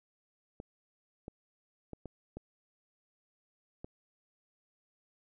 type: clicks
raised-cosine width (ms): 2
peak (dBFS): -29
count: 6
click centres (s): 0.601 / 1.281 / 1.933 / 2.057 / 2.37 / 3.845
effects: none